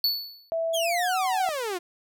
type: tone with exponential decay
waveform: square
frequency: 4444 Hz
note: C#8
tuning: 4 cents sharp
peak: -19 dBFS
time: 0.04-0.5 s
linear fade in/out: 2 ms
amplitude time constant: 100 ms
type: tone with pitch glide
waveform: sine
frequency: 658 to 751.5 Hz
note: E5 to F#5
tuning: -3 to +27 cents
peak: -24 dBFS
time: 0.52-1.49 s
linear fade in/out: 0 ms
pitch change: +230 cents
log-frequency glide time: 0.78-1.17 s
type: exponential sweep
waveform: sawtooth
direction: down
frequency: 3434 to 338.8 Hz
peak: -24 dBFS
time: 0.73-1.79 s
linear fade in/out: 20 ms
effects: none